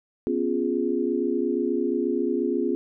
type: chord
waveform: sine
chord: C# dominant seventh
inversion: third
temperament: equal with one note detuned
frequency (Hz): 246.9 / 275.3 / 349.2 / 415.3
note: B3 / C#4 / E#4 / G#4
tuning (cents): 0 / -12 / 0 / 0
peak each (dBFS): -28 / -28 / -26 / -28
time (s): 0.27-2.75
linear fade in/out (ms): 0
effects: none